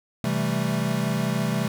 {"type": "chord", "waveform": "square", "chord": "A minor seventh", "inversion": "first", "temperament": "equal", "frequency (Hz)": [130.81, 164.81, 196, 220], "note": ["C3", "E3", "G3", "A3"], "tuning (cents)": [0, 0, 0, 0], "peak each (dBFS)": -29, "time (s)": [0.24, 1.68], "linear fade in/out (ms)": 2, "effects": []}